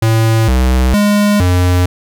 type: tone with pitch steps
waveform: square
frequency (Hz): 112.2 / 63.7 / 206 / 89.8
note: A2 / C2 / G#3 / F2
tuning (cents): +34 / -46 / -14 / +49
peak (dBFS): -9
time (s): 0.02-1.86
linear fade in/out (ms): 5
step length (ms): 460
effects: none